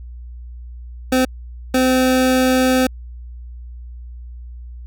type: tone bursts at uneven times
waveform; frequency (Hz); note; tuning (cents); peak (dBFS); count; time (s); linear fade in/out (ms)
25% pulse; 257.5; C4; -28; -9; 2; 1.12-1.25 / 1.74-2.87; 5
effects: added 60 Hz sine -31 dBFS peak until 4.86 s